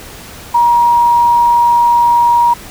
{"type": "tone with quantisation", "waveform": "sine", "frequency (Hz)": 950, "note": "A#5", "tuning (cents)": 33, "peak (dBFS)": -6, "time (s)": [0.54, 2.54], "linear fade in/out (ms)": 10, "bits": 6, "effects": ["pink hiss -32 dBFS RMS until 2.7 s"]}